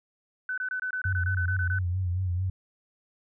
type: tone bursts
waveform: sine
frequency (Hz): 1508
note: F#6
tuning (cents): +32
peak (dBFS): -28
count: 12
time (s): 0.49-1.787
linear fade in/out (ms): 2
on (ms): 87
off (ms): 23
type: tone with vibrato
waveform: sine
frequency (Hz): 91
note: F#2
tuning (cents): -28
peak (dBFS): -25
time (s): 1.05-2.5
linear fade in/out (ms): 5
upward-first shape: sine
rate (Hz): 4.5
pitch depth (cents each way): 67
effects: none